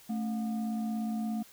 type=tone with frequency modulation; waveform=sine; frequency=220 Hz; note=A3; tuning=in tune; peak=-30 dBFS; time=0.09-1.43 s; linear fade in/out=10 ms; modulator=497 Hz; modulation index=0.47; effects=white hiss -56 dBFS RMS until 1.52 s